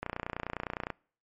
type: click train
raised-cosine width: 0.5 ms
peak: -18 dBFS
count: 27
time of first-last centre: 0.03-0.902 s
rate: 29.8 Hz
effects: noise-tail reverb RT60 0.5 s tail -26 dB re dry + MP3 48 kbps